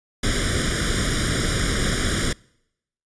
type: noise with comb filter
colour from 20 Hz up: pink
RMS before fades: -22 dBFS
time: 0.23-2.33 s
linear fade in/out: 5 ms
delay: 0.57 ms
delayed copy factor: +0.95
effects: noise-tail reverb RT60 0.8 s tail -26 dB re dry + resampled to 22050 Hz